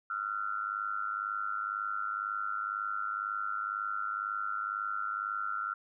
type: tone with amplitude modulation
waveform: sine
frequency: 1367 Hz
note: F6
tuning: 37 cents flat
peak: -28 dBFS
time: 0.1-5.74 s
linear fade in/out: 5 ms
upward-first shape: sine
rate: 102 Hz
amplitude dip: 90%
effects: none